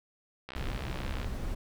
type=click train; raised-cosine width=0.3 ms; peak=-24 dBFS; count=51; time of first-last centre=0.49-1.245 s; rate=66.2 Hz
type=noise; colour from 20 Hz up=brown; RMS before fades=-35 dBFS; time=0.55-1.55 s; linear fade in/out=10 ms
effects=none